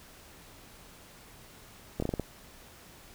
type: slowing click train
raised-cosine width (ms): 2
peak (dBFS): -17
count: 6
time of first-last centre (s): 2-2.197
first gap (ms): 24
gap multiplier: 1.25
effects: pink hiss -53 dBFS RMS until 3.14 s